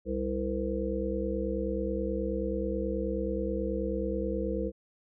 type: harmonic tone with a mistuned harmonic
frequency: 65.8 Hz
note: C2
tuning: 10 cents sharp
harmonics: 1 / 3 / 5 / 7 / 8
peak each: -35 / -35 / -35 / -35 / -35 dBFS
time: 0.05-4.72 s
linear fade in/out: 50 ms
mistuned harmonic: 8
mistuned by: -55 cents
effects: none